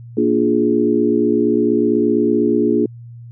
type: chord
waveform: sine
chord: Bb dominant seventh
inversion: none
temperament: equal with one note detuned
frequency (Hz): 233.1 / 293.7 / 349.2 / 417.7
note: Bb3 / D4 / F4 / Ab4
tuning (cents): 0 / 0 / 0 / +10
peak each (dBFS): -18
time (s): 0.17-2.86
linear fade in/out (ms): 5
effects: added 118 Hz sine -33 dBFS peak until 3.31 s